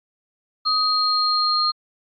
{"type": "tone pair together", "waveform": "sine", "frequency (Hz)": [1244.5, 4222], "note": ["D#6", "C8"], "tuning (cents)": [0, 15], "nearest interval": "octave + major sixth", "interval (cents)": 2115, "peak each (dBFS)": [-21, -19], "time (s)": [0.65, 1.72], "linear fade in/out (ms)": 20, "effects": ["AAC 64 kbps"]}